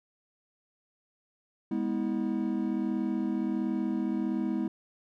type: tone cluster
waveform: triangle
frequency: 205.3 / 246.7 / 322.2 Hz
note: G#3 / B3 / E4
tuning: -20 / -2 / -39 cents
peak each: -30 dBFS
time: 1.71-4.68 s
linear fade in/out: 5 ms
effects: none